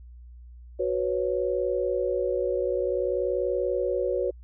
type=chord; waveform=sine; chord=F# suspended fourth; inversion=none; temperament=equal; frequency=370 / 493.9 / 554.4 Hz; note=F#4 / B4 / C#5; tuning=0 / 0 / 0 cents; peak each=-28 dBFS; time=0.79-4.31 s; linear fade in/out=10 ms; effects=added 60 Hz sine -43 dBFS peak until 4.43 s